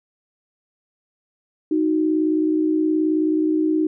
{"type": "tone pair together", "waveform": "sine", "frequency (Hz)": [311.1, 370], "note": ["D#4", "F#4"], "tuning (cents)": [0, 0], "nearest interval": "minor third", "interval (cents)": 300, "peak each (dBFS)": [-17, -24], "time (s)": [1.71, 3.87], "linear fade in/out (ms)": 5, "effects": []}